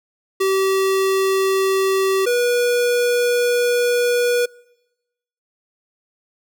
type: tone pair in turn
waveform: square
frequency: 384.8 / 484.8 Hz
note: G4 / B4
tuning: -32 / -32 cents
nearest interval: major third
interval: 400 cents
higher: second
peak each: -16 dBFS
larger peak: neither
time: 0.4-2.26 / 2.26-4.46 s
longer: second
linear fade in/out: 10 ms
effects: noise-tail reverb RT60 1.0 s tail -25 dB re dry